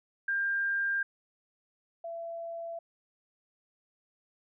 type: tone pair in turn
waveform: sine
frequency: 1597 / 671.5 Hz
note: G6 / E5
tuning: +32 / +32 cents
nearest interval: octave + minor third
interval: 1500 cents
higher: first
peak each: -27 / -36 dBFS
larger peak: first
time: 0.28-1.03 / 2.04-2.79 s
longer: neither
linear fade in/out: 5 ms
effects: none